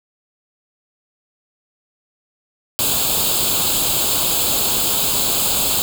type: noise with comb filter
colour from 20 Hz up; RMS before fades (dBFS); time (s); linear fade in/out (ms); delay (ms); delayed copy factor
white; -18; 2.79-5.82; 0; 0.26; +0.8
effects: none